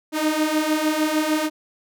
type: beating tone pair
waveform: sawtooth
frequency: 304.5 / 311.1 Hz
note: D#4 / D#4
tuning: -37 / 0 cents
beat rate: 6.6 Hz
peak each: -20 / -17 dBFS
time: 0.12-1.5 s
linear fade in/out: 50 ms
effects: none